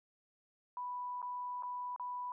sine tone with dropouts, 987.8 Hz, B5, in tune, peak -38 dBFS, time 0.77-2.32 s, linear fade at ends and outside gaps 1 ms, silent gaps 1.218-1.227 / 1.625-1.633 / 1.962-1.997 s, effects none

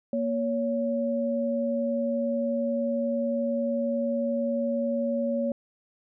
sine tone pair together, 235.5 / 561.1 Hz, A#3 / C#5, +18 / +21 cents, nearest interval octave + minor third, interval 1503 cents, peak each -27 dBFS, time 0.13-5.52 s, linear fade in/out 2 ms, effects none

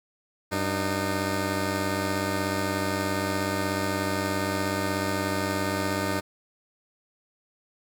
10% pulse tone pair together, 96 / 304.8 Hz, G2 / D#4, -36 / -36 cents, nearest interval octave + minor sixth, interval 2000 cents, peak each -20 dBFS, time 0.51-6.21 s, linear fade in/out 20 ms, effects none

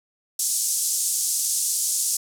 pink band-pass noise, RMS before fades -24 dBFS, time 0.39-2.17 s, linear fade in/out 5 ms, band 6200 to 11000 Hz, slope 24 dB/octave, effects none

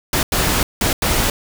pink noise bursts at uneven times, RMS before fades -17 dBFS, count 4, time 0.13-0.23 / 0.32-0.63 / 0.81-0.93 / 1.02-1.3 s, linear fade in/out 2 ms, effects none

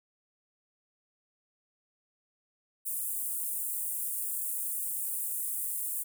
pink high-pass noise, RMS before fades -34 dBFS, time 2.85-6.04 s, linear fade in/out 20 ms, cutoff 8600 Hz, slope 48 dB/octave, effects none

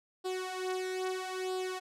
sawtooth tone with flanger, 371.8 Hz, F#4, 8 cents sharp, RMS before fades -36 dBFS, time 0.24-1.8 s, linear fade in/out 20 ms, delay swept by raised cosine 0.23 to 3.23 ms, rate 0.77 Hz, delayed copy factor +0.75, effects low-pass 10000 Hz 12 dB/octave

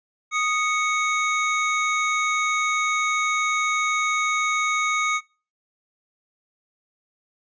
square tone pair together, 1243.2 / 2217 Hz, D#6 / C#7, -2 / 0 cents, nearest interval minor seventh, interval 1002 cents, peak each -24 dBFS, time 0.31-5.21 s, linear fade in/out 50 ms, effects noise-tail reverb RT60 0.4 s tail -26 dB re dry + resampled to 16000 Hz

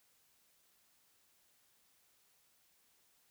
silence, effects white hiss -72 dBFS RMS until 3.3 s

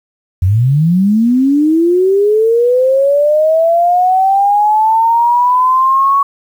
sine linear sweep, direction up, 85.4 to 1121 Hz, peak -7 dBFS, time 0.42-6.23 s, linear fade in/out 5 ms, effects 7-bit

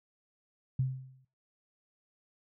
sine tone with exponential decay, 130.81 Hz, C3, in tune, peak -24 dBFS, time 0.79-1.25 s, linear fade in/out 5 ms, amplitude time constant 100 ms, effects noise-tail reverb RT60 0.4 s tail -24 dB re dry

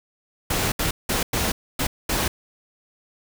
pink noise bursts at uneven times, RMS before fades -23 dBFS, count 6, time 0.5-0.72 / 0.79-0.91 / 1.09-1.23 / 1.33-1.52 / 1.79-1.87 / 2.09-2.28 s, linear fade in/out 5 ms, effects none

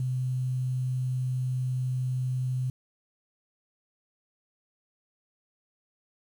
sine tone with quantisation, 127.7 Hz, C3, 42 cents flat, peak -26 dBFS, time 0-2.7 s, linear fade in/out 2 ms, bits 9, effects none

